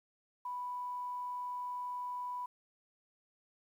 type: tone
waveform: sine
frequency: 987.8 Hz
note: B5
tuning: in tune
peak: -37 dBFS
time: 0.45-2.46 s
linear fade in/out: 5 ms
effects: 11-bit